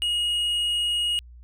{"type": "tone with tanh clipping", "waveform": "sine", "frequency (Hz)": 2881, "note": "F#7", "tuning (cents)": -47, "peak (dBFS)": -23, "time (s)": [0.02, 1.19], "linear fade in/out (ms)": 0, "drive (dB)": 6, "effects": ["added 60 Hz sine -43 dBFS peak until 1.43 s"]}